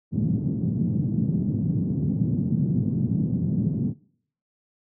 white band-pass noise, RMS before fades -24 dBFS, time 0.11-3.94 s, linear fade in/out 50 ms, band 120 to 210 Hz, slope 24 dB/octave, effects noise-tail reverb RT60 0.6 s tail -22 dB re dry

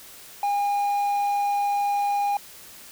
triangle tone, 812 Hz, G#5, 39 cents flat, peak -19 dBFS, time 0.43-2.37 s, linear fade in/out 2 ms, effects white hiss -45 dBFS RMS until 2.91 s

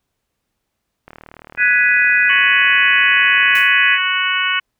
click train, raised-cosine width 0.5 ms, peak -22 dBFS, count 98, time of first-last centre 1.08-3.613 s, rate 38.3 Hz
sine chord, G# minor seventh, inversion third, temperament equal with one note detuned, 1480 / 1676.6 / 1975.5 / 2489 Hz, F#6 / G#6 / B6 / D#7, 0 / +16 / 0 / 0 cents, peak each -16 dBFS, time 1.57-3.99 s, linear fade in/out 50 ms
harmonic tone, 370 Hz, F#4, in tune, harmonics 3 / 4 / 5 / 6 / 7 / 8, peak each -23 / -20 / -25 / -22 / -23 / -21 dBFS, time 2.29-4.6 s, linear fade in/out 10 ms
white noise with exponential decay, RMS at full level -29 dBFS, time 3.55-3.79 s, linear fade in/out 2 ms, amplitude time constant 52 ms
effects pink hiss -74 dBFS RMS until 4.79 s

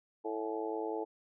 harmonic tone with a mistuned harmonic, 110 Hz, A2, in tune, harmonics 3 / 4 / 5 / 6 / 7 / 8, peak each -40 / -37 / -45 / -45 / -46 / -42 dBFS, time 0.24-1.05 s, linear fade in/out 20 ms, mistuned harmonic 8, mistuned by -49 cents, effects none

